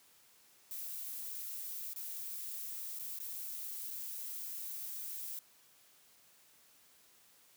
violet noise with dropouts, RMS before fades -43 dBFS, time 0.71-5.39 s, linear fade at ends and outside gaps 1 ms, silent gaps 1.934-1.96 / 2.989-2.995 / 3.188-3.201 / 3.905-3.909 s, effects white hiss -65 dBFS RMS until 7.56 s + high-pass 80 Hz 12 dB/octave

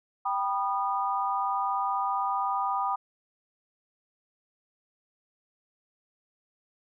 sine chord, G augmented, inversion none, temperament just, 784 / 980 / 1225 Hz, G5 / B5 / D#6, 0 / -14 / -27 cents, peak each -30 dBFS, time 0.25-2.96 s, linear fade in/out 10 ms, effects none

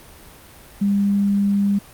sine tone, 200.7 Hz, G3, 41 cents sharp, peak -15 dBFS, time 0.81-1.79 s, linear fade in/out 10 ms, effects pink hiss -44 dBFS RMS until 1.93 s + Opus 32 kbps

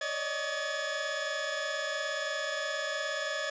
sawtooth tone cluster, 562 / 585 / 622 / 1705 Hz, C#5 / D5 / D#5 / G#6, +24 / -7 / -1 / +45 cents, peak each -35 / -38 / -33 / -31 dBFS, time 0.01-3.5 s, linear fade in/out 5 ms, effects resampled to 16000 Hz

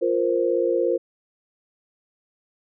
sine chord, F suspended fourth, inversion none, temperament equal, 349.2 / 466.2 / 523.3 Hz, F4 / Bb4 / C5, 0 / 0 / 0 cents, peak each -23 dBFS, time 0.01-0.98 s, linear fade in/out 20 ms, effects none

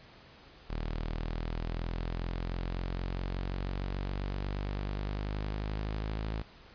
sawtooth linear sweep, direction up, 38.89 to 53.9 Hz, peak -29 dBFS, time 0.69-6.43 s, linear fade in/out 20 ms, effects pink hiss -55 dBFS RMS until 6.74 s + resampled to 11025 Hz

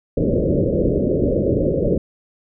white low-pass noise, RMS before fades -18 dBFS, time 0.17-1.98 s, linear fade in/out 5 ms, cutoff 580 Hz, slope 96 dB/octave, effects none

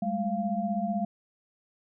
sine tone cluster, 197.3 / 213.1 / 693 Hz, G3 / G#3 / F5, +11 / +45 / -14 cents, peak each -31 dBFS, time 0.02-1.05 s, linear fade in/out 5 ms, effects none

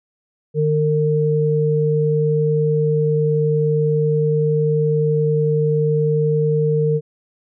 sine tone pair together, 151.9 / 455.2 Hz, D#3 / A#4, -41 / -41 cents, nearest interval octave + perfect fifth, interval 1900 cents, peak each -17 dBFS, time 0.54-7.01 s, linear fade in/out 50 ms, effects none

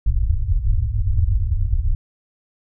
pink low-pass noise, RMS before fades -18 dBFS, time 0.06-1.95 s, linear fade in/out 5 ms, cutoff 110 Hz, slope 96 dB/octave, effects none

